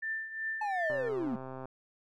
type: tone with tremolo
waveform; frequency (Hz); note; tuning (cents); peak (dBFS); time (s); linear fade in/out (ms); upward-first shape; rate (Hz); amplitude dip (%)
sine; 1780; A6; +20; -31; 0.02-1.09; 10; triangle; 2.7; 75
type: linear sweep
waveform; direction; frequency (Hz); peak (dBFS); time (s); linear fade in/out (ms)
triangle; down; 866 to 213.6; -29; 0.61-1.36; 5
type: click train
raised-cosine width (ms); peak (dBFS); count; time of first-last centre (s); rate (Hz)
1; -29; 100; 0.9-1.656; 131
effects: none